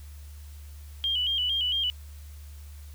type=tone with vibrato; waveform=sine; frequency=3083 Hz; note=G7; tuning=29 cents flat; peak=-24 dBFS; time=1.04-1.9 s; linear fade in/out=0 ms; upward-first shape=square; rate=4.4 Hz; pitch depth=67 cents each way; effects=added 73 Hz sine -41 dBFS peak until 2.94 s + white hiss -56 dBFS RMS until 2.94 s